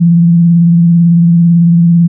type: tone with vibrato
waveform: sine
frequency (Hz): 170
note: F3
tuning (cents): -46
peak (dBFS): -3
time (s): 0-2.08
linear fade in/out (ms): 20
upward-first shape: sine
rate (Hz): 18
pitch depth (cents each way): 31
effects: none